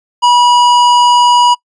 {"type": "tone with tanh clipping", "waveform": "sine", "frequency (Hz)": 971, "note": "B5", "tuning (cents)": -30, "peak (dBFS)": -7, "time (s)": [0.22, 1.55], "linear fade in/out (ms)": 20, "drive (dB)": 16, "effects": ["noise-tail reverb RT60 0.1 s tail -25 dB re dry", "resampled to 22050 Hz"]}